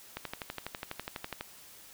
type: click train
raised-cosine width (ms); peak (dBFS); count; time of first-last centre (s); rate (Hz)
0.3; -20; 16; 0.17-1.41; 12.1
effects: white hiss -53 dBFS RMS until 1.93 s